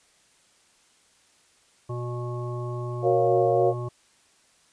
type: harmonic tone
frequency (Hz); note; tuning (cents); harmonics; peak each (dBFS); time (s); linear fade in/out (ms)
121.6; B2; -26; 1 / 3 / 5 / 7 / 9; -30 / -35 / -40 / -46 / -40; 1.89-3.89; 10
type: chord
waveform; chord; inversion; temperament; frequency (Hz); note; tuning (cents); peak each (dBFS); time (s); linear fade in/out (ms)
sine; Gb major seventh; none; equal with one note detuned; 368.3 / 466.2 / 554.4 / 698.5; Gb4 / Bb4 / Db5 / F5; -8 / 0 / 0 / 0; -24; 3.02-3.74; 50
effects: white hiss -61 dBFS RMS until 4.72 s + resampled to 22050 Hz